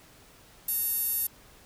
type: tone with band-pass filter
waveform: 5% pulse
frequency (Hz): 913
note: A#5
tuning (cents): -36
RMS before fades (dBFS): -29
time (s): 0.68-1.27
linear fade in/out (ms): 5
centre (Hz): 12000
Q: 8.8
effects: pink hiss -55 dBFS RMS until 1.65 s